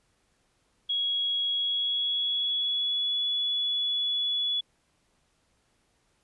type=tone with pitch glide; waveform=sine; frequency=3322 to 3408 Hz; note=G#7 to G#7; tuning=0 to +44 cents; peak=-25 dBFS; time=0.89-4.61 s; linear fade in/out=10 ms; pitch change=+44 cents; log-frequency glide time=1.5-3.21 s; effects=pink hiss -70 dBFS RMS until 6.23 s + resampled to 24000 Hz